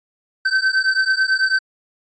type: beating tone pair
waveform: square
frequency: 1537 / 1546.1 Hz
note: G6 / G6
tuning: -35 / -24 cents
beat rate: 9.1 Hz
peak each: -19 dBFS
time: 0.45-1.59 s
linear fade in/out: 10 ms
effects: resampled to 16000 Hz